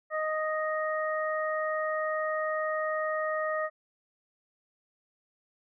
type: harmonic tone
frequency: 622.3 Hz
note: D#5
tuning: in tune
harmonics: 1 / 2 / 3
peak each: -30 / -33 / -35 dBFS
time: 0.1-3.7 s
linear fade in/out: 50 ms
effects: none